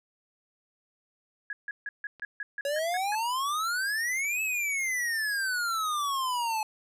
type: tone bursts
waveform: sine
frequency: 1670 Hz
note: G#6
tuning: 9 cents sharp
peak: -32 dBFS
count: 10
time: 1.5-3.15 s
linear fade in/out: 2 ms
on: 30 ms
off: 150 ms
type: clicks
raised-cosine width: 0.3 ms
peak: -35 dBFS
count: 2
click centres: 2.197 / 4.247 s
type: exponential two-way sweep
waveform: square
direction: up then down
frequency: 554.4 to 2621 to 853 Hz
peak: -28 dBFS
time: 2.65-6.63 s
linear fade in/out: 2 ms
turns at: 4.42 s
effects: resampled to 32000 Hz